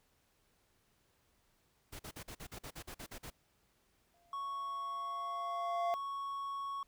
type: noise bursts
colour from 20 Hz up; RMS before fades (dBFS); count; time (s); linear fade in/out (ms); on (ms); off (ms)
pink; -47; 12; 1.92-3.303; 10; 74; 45
type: tone with exponential growth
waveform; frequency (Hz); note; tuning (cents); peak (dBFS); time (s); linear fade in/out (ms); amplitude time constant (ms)
triangle; 691; F5; -19; -29; 4.14-5.94; 0; 390
type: tone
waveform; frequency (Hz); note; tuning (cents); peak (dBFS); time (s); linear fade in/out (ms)
triangle; 1108.7; C#6; 0; -36; 4.33-6.83; 2
effects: pink hiss -74 dBFS RMS until 6.87 s